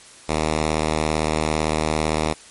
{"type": "tone", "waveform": "5% pulse", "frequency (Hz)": 77.78, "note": "D#2", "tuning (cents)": 0, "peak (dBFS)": -8, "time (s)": [0.28, 2.34], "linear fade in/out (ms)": 20, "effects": ["white hiss -45 dBFS RMS until 2.5 s", "MP3 48 kbps"]}